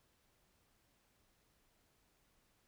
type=silence; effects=pink hiss -75 dBFS RMS until 2.67 s